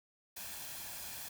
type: noise with comb filter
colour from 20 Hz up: white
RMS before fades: -45 dBFS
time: 0.36-1.29 s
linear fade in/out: 10 ms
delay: 1.2 ms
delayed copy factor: +0.5
effects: none